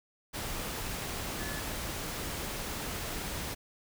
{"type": "tone in noise", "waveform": "sine", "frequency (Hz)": 1721, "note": "A6", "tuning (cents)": -39, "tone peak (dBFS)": -42, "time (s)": [1.39, 1.61], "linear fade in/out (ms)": 20, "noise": "pink", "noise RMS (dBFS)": -37, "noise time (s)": [0.33, 3.55], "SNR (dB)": -8, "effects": []}